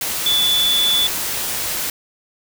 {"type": "tone in noise", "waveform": "sine", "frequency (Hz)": 3464, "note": "A7", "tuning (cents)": -28, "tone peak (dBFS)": -14, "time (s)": [0.26, 1.07], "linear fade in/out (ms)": 2, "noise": "white", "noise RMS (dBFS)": -23, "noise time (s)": [0.01, 1.9], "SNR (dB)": 6, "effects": []}